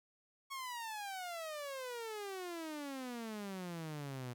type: exponential sweep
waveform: sawtooth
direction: down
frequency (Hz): 1108.7 to 120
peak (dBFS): -38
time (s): 0.5-4.34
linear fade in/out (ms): 20
effects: none